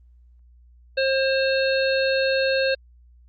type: harmonic tone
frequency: 534 Hz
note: C5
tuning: 35 cents sharp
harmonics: 1 / 3 / 5 / 7 / 8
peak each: -20 / -26 / -29 / -34 / -30 dBFS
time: 0.97-2.75 s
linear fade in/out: 10 ms
effects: added 60 Hz sine -49 dBFS peak until 3.28 s + Opus 24 kbps